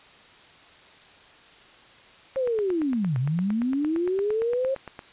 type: linear two-way sweep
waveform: sine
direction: down then up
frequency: 544 to 120 to 544 Hz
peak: -22 dBFS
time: 2.36-4.75 s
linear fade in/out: 10 ms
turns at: 3.18 s
type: click train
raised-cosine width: 0.5 ms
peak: -22 dBFS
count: 24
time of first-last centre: 2.36-4.992 s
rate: 8.74 Hz
effects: white hiss -51 dBFS RMS until 5.12 s + resampled to 8000 Hz